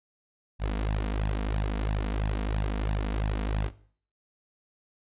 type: tone with flanger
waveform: sawtooth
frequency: 51.91 Hz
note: G#1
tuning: in tune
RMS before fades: -28 dBFS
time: 0.59-3.71 s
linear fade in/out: 50 ms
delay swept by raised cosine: 1.1 to 4.4 ms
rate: 3 Hz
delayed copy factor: +0.85
effects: noise-tail reverb RT60 0.5 s tail -18 dB re dry + resampled to 8000 Hz